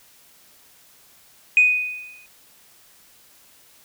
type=tone with exponential decay; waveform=sine; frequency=2489 Hz; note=D#7; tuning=in tune; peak=-8 dBFS; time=1.57-2.26 s; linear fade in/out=1 ms; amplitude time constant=150 ms; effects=tanh soft clip ceiling -6 dBFS + white hiss -53 dBFS RMS until 3.84 s